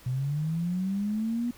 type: linear sweep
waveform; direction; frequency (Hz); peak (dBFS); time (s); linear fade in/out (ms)
sine; up; 123.47 to 243.8; -26; 0.06-1.51; 5
effects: pink hiss -53 dBFS RMS until 1.57 s